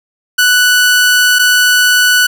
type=tone pair in turn; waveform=sawtooth; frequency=1483 / 1483 Hz; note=F#6 / F#6; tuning=+4 / +4 cents; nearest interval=unison; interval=0 cents; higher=neither; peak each=-3 dBFS; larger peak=neither; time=0.38-1.39 / 1.39-2.27 s; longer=first; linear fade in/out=10 ms; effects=none